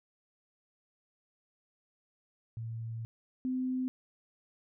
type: tone pair in turn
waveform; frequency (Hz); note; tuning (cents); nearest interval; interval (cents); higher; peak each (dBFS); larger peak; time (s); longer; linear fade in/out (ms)
sine; 113.9 / 256.4; A#2 / C4; -40 / -35; octave + major second; 1405; second; -36 / -30; second; 2.57-3.05 / 3.45-3.88; first; 0
effects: none